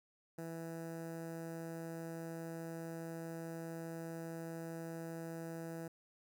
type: tone with notch filter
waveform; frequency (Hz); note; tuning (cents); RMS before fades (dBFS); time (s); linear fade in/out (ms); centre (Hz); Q
15% pulse; 164.81; E3; 0; -45; 0.38-5.88; 5; 3300; 0.52
effects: none